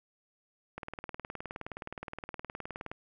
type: click train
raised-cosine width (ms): 0.5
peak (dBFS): -24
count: 42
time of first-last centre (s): 0.78-2.915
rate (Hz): 19.2
effects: none